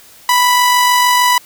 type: tone with amplitude modulation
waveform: sawtooth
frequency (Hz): 987.8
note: B5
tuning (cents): 0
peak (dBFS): -4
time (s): 0.29-1.38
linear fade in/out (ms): 2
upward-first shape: sine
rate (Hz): 46.6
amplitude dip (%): 25
effects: white hiss -42 dBFS RMS until 1.45 s